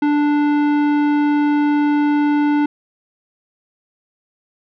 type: tone with tanh clipping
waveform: sine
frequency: 293.7 Hz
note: D4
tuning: in tune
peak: -15 dBFS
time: 0.02-2.66 s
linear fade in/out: 5 ms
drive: 15 dB
effects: none